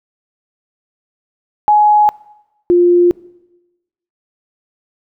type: tone pair in turn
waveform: sine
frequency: 840 / 351.1 Hz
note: G#5 / F4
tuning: +19 / +9 cents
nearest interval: octave + minor third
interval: 1510 cents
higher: first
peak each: -6 dBFS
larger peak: neither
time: 1.68-2.09 / 2.7-3.11 s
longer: neither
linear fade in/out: 0 ms
effects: noise-tail reverb RT60 1.0 s tail -22 dB re dry